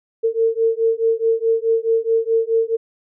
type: beating tone pair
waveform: sine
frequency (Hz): 450.9 / 455.6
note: A4 / A#4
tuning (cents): +42 / -40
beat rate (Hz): 4.7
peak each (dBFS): -18 / -18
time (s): 0.23-2.77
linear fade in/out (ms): 20
effects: none